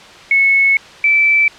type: tone pair in turn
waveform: sine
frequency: 2198 / 2322 Hz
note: C#7 / D7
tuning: -15 / -20 cents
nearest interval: minor second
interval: 95 cents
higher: second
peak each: -8 dBFS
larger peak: neither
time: 0.31-0.77 / 1.04-1.48 s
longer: first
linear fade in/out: 2 ms
effects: white hiss -37 dBFS RMS until 1.58 s + low-pass 4000 Hz 12 dB/octave